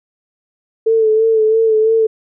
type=tone with vibrato; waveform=sine; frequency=442 Hz; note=A4; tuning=8 cents sharp; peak=-9 dBFS; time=0.86-2.07 s; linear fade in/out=10 ms; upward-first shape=sine; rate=3 Hz; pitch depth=36 cents each way; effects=none